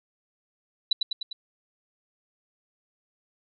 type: tone with echo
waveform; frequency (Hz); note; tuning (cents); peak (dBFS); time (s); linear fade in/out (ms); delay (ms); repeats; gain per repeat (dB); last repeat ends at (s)
sine; 3951; B7; 0; -17; 0.91-0.93; 5; 100; 4; -4; 1.33
effects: none